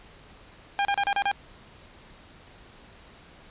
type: tone bursts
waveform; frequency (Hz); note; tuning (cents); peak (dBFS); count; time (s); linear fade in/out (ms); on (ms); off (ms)
sawtooth; 803; G5; +41; -18; 6; 0.79-1.315; 0; 60; 33
effects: pink hiss -51 dBFS RMS until 3.5 s + resampled to 8000 Hz

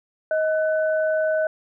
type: tone pair together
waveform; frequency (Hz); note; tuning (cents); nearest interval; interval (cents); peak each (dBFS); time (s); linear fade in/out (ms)
sine; 628.9 / 1500; D#5 / F#6; +18 / +23; octave + minor third; 1505; -19 / -28; 0.31-1.47; 2
effects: none

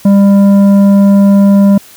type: tone with tanh clipping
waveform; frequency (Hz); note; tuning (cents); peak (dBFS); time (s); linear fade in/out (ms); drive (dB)
sine; 199.2; G3; +28; -4; 0.05-1.78; 5; 9
effects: white hiss -37 dBFS RMS until 1.96 s

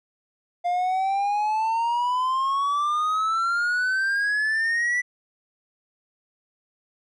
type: exponential sweep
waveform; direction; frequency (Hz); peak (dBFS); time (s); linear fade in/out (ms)
triangle; up; 698.5 to 1979; -19; 0.64-5.02; 20
effects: resampled to 24000 Hz

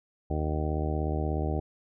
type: harmonic tone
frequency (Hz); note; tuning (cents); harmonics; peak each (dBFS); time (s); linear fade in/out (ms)
76.7; D#2; -24; 1 / 2 / 3 / 4 / 5 / 6 / 7 / 8 / 9 / 10; -29 / -34 / -40 / -36 / -37 / -39 / -46 / -39 / -46 / -39; 0.3-1.6; 5
effects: none

